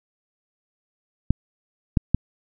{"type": "clicks", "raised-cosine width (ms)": 5, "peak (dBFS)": -4, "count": 3, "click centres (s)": [1.306, 1.972, 2.146], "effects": []}